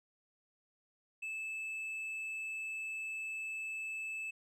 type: tone with tanh clipping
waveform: sine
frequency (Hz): 2620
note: E7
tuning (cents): -11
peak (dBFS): -39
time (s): 1.22-4.31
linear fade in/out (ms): 10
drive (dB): 4
effects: none